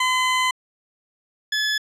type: tone pair in turn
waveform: 20% pulse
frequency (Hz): 1020 / 1715.4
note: C6 / A6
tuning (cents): -44 / -44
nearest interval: major sixth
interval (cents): 900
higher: second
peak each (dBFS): -13 / -15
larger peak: first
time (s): 0-0.51 / 1.52-1.78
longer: first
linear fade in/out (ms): 5
effects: low-pass 8000 Hz 12 dB/octave